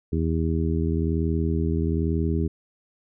harmonic tone, 81.1 Hz, E2, 28 cents flat, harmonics 1 / 2 / 3 / 4 / 5, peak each -24 / -27 / -29 / -30 / -31 dBFS, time 0.12-2.48 s, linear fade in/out 10 ms, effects none

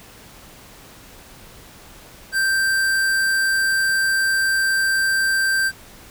sine tone with hard clipping, 1568 Hz, G6, in tune, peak -18 dBFS, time 2.32-5.72 s, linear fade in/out 50 ms, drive 18 dB, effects pink hiss -44 dBFS RMS until 6.1 s

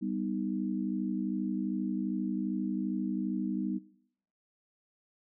sine chord, G augmented, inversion none, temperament equal with one note detuned, 196 / 248.5 / 311.1 Hz, G3 / B3 / D#4, 0 / +11 / 0 cents, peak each -34 / -35 / -36 dBFS, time 0.01-3.79 s, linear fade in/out 20 ms, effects noise-tail reverb RT60 0.7 s tail -19 dB re dry

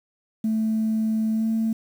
sine tone with pitch glide, 220 to 223.3 Hz, A3 to A3, 0 to +26 cents, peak -19 dBFS, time 0.44-1.73 s, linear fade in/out 5 ms, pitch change +26 cents, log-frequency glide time 1.33-1.48 s, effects tanh soft clip ceiling -16 dBFS + 8-bit

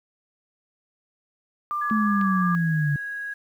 sine tone with vibrato, 1179 Hz, D6, 6 cents sharp, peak -24 dBFS, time 1.71-2.55 s, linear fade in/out 0 ms, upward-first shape square, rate 2.8 Hz, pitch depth 17 cents each way
sine tone with pitch glide, 1680 to 1654 Hz, G#6 to G#6, +19 to -8 cents, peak -29 dBFS, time 1.81-3.34 s, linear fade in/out 10 ms, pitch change -27 cents, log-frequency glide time 1.95-2.46 s
clicks, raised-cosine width 0.3 ms, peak -28 / -24 dBFS, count 2, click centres 1.9 / 2.213 s
sine linear sweep, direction down, 220 to 141.7 Hz, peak -20 dBFS, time 1.91-2.96 s, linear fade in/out 2 ms
effects 9-bit

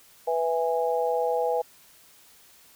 sine chord, E major, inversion second, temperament just, 494.4 / 659.3 / 824.1 Hz, B4 / E5 / G#5, +2 / 0 / -14 cents, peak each -25 / -29 / -28 dBFS, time 0.27-1.62 s, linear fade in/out 10 ms, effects white hiss -55 dBFS RMS until 2.75 s

